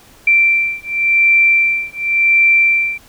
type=beating tone pair; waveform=sine; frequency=2349 / 2349.91 Hz; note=D7 / D7; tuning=0 / 0 cents; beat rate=0.91 Hz; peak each=-13 dBFS; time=0.27-2.98 s; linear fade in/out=5 ms; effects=pink hiss -45 dBFS RMS until 3.08 s